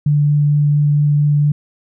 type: tone with vibrato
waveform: sine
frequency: 146.83 Hz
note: D3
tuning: in tune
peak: -10 dBFS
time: 0.06-1.52 s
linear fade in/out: 5 ms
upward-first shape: triangle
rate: 4.4 Hz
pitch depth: 8 cents each way
effects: none